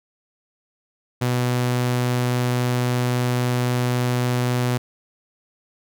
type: tone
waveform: sawtooth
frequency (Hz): 123.7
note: B2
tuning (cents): +3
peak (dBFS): -15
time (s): 1.21-4.78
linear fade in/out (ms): 10
effects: none